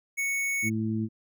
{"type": "tone", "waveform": "square", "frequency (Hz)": 2217, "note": "C#7", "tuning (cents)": 0, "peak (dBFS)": -27, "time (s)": [0.17, 0.7], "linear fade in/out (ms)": 20}
{"type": "harmonic tone", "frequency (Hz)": 110, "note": "A2", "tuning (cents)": 0, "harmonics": [1, 2, 3], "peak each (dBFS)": [-31, -28, -34], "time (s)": [0.62, 1.09], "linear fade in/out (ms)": 50}
{"effects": []}